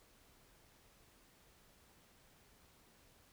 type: silence
effects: pink hiss -67 dBFS RMS until 3.32 s